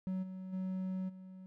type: tone with level steps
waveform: triangle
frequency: 187.1 Hz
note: F#3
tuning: 20 cents sharp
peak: -32 / -40 / -33 / -46 dBFS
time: 0.07-1.46 s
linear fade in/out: 0 ms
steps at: 0.22 / 0.52 / 1.08 s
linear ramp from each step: 20 ms
effects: none